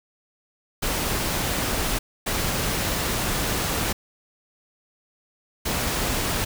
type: noise bursts at uneven times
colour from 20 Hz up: pink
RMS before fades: -25 dBFS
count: 3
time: 0.82-1.99 / 2.26-3.93 / 5.65-6.45 s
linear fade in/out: 10 ms
effects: none